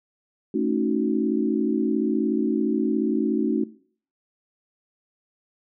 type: chord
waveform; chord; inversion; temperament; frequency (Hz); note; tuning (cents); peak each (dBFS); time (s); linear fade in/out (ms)
sine; D# half-diminished seventh; second; equal with one note detuned; 220 / 274 / 311.1 / 370; A3 / C#4 / D#4 / F#4; 0 / -20 / 0 / 0; -26; 0.54-3.64; 5
effects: noise-tail reverb RT60 0.5 s tail -19 dB re dry